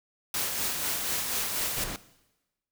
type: noise with tremolo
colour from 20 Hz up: white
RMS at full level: -29 dBFS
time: 0.34-1.84 s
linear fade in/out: 2 ms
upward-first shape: sine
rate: 4.1 Hz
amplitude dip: 35%
type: noise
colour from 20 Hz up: pink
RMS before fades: -35 dBFS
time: 1.77-1.96 s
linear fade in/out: 0 ms
effects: noise-tail reverb RT60 1.0 s tail -18 dB re dry